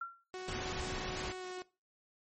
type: tone with exponential decay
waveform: sine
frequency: 1368 Hz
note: F6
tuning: 36 cents flat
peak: -34 dBFS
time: 0.01-0.24 s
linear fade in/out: 5 ms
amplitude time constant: 49 ms
type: tone with pitch glide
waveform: sawtooth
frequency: 370 to 366.4 Hz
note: F#4 to F#4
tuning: 0 to -17 cents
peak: -37 dBFS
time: 0.34-1.62 s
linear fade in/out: 0 ms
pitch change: -17 cents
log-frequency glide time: 1.39-1.45 s
type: noise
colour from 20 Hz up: pink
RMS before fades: -40 dBFS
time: 0.48-1.32 s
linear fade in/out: 2 ms
effects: noise-tail reverb RT60 0.3 s tail -20 dB re dry + MP3 32 kbps